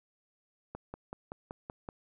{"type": "click train", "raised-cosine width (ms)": 1, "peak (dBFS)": -26, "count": 7, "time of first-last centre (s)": [0.75, 1.889], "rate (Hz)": 5.27, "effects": []}